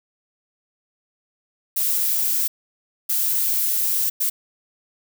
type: noise bursts at uneven times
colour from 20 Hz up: violet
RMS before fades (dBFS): -21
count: 3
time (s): 1.76-2.48 / 3.09-4.1 / 4.2-4.3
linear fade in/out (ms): 10
effects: none